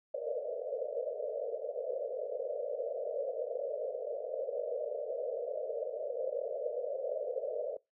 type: band-pass noise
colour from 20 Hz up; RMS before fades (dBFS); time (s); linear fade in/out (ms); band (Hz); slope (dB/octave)
pink; -37; 0.14-7.77; 5; 460 to 630; 96
effects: noise-tail reverb RT60 0.2 s tail -22 dB re dry